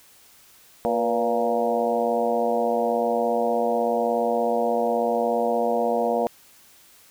harmonic tone with a mistuned harmonic, 116.54 Hz, A#2, in tune, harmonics 2 / 3 / 4 / 5 / 6 / 7 / 8, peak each -29 / -34 / -24 / -27 / -25 / -33 / -33 dBFS, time 0.85-6.27 s, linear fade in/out 0 ms, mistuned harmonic 4, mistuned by +57 cents, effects white hiss -53 dBFS RMS until 7.1 s

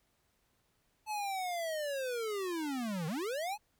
square linear two-way sweep, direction down then up, 870 to 150.5 to 870 Hz, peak -35 dBFS, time 1.06-3.58 s, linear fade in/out 50 ms, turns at 3.07 s, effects pink hiss -75 dBFS RMS until 3.79 s

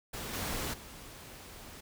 pink noise with level steps, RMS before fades -40 / -36 / -49 dBFS, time 0.13-1.81 s, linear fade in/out 10 ms, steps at 0.33 / 0.73 s, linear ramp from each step 10 ms, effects none

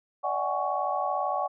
sine tone cluster, 585 / 638 / 748 / 826 / 1116 Hz, D5 / D#5 / F#5 / G#5 / C#6, -7 / +43 / +19 / -10 / +11 cents, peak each -33 / -38 / -30 / -32 / -31 dBFS, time 0.23-1.48 s, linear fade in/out 20 ms, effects none

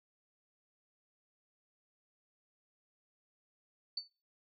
sine tone with exponential decay, 4500 Hz, C#8, 25 cents sharp, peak -31 dBFS, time 3.97-4.08 s, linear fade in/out 5 ms, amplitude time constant 22 ms, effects noise-tail reverb RT60 0.3 s tail -20 dB re dry

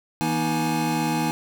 square tone cluster, 161.6 / 239.7 / 314.1 / 841 Hz, E3 / A#3 / D#4 / G#5, -34 / +48 / +16 / +22 cents, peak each -28 dBFS, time 0.21-1.31 s, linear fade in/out 0 ms, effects none

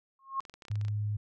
sine tone with exponential growth, 1079 Hz, C#6, 47 cents flat, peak -26 dBFS, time 0.19-0.4 s, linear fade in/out 2 ms, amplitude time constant 44 ms
clicks, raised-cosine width 0.2 ms, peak -31 dBFS, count 12, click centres 0.405 / 0.452 / 0.497 / 0.54 / 0.622 / 0.652 / 0.683 / 0.715 / 0.756 / 0.813 / 0.85 / 0.883 s
sine tone, 104.7 Hz, G#2, 15 cents sharp, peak -29 dBFS, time 0.7-1.17 s, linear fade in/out 10 ms
effects none

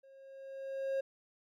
triangle tone with level ramp, 540 Hz, C#5, 45 cents flat, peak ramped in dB -55 to -28 dBFS, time 0.03-1.01 s, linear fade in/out 10 ms, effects none

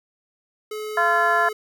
square tone, 427.8 Hz, A4, 49 cents flat, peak -29 dBFS, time 0.71-1.53 s, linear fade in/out 5 ms
harmonic tone, 343.6 Hz, F4, 28 cents flat, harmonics 2 / 3 / 4 / 5, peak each -22 / -22 / -22 / -22 dBFS, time 0.97-1.49 s, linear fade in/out 5 ms
effects none

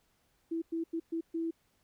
sine tone bursts at uneven times, 329.6 Hz, E4, in tune, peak -31 dBFS, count 5, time 0.51-0.62 / 0.72-0.84 / 0.93-1 / 1.12-1.21 / 1.34-1.51 s, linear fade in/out 10 ms, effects pink hiss -73 dBFS RMS until 1.83 s

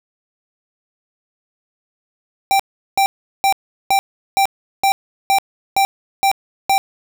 square tone bursts, 784 Hz, G5, in tune, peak -12 dBFS, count 10, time 2.51-6.78 s, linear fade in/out 0 ms, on 85 ms, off 380 ms, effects none

